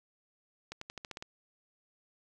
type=accelerating click train; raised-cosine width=0.2 ms; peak=-24 dBFS; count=8; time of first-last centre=0.72-1.225 s; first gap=94 ms; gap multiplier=0.91; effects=11-bit